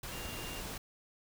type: tone in noise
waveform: sine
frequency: 2794 Hz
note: F7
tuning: in tune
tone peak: -48 dBFS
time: 0.12-0.61 s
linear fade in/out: 5 ms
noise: pink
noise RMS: -42 dBFS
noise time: 0.03-0.78 s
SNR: -9 dB
effects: none